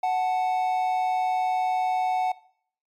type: tone pair together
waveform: triangle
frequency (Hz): 740 / 880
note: F#5 / A5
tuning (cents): 0 / 0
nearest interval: minor third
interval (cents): 300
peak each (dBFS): -20 / -28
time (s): 0.03-2.32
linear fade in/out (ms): 5
effects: noise-tail reverb RT60 0.6 s tail -20 dB re dry + MP3 96 kbps